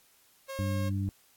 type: tone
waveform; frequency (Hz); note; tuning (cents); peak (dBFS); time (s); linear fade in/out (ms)
sawtooth; 540; C#5; -45; -33; 0.48-0.9; 20
type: harmonic tone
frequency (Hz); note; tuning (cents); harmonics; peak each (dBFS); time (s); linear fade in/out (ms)
98; G2; 0; 1 / 2 / 3; -29 / -35 / -39; 0.59-1.09; 0
effects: white hiss -63 dBFS RMS until 1.36 s + AAC 64 kbps